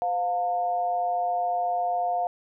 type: tone with amplitude modulation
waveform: sine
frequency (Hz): 708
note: F5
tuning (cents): +23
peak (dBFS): -20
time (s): 0.02-2.27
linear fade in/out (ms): 0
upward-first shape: sine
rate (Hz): 199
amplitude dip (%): 65
effects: none